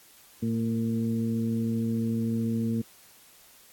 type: harmonic tone with a mistuned harmonic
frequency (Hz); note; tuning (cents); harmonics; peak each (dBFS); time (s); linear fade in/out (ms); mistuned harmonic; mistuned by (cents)
113.6; A#2; -44; 1 / 2 / 3 / 4; -31 / -26 / -40 / -39; 0.42-2.82; 10; 4; +18
effects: white hiss -55 dBFS RMS until 3.72 s + AAC 64 kbps